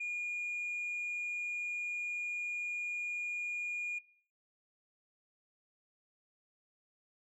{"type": "tone", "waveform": "sine", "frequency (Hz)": 2431, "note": "D#7", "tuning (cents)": -41, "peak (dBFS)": -34, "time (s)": [0, 3.99], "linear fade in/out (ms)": 10, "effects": ["noise-tail reverb RT60 0.5 s tail -18 dB re dry", "tanh soft clip ceiling -33 dBFS"]}